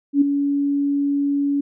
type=tone with ADSR envelope; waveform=sine; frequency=283.2 Hz; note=C#4; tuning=37 cents sharp; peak=-9 dBFS; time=0.13-1.61 s; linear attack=84 ms; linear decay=9 ms; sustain=-8 dB; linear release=8 ms; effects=none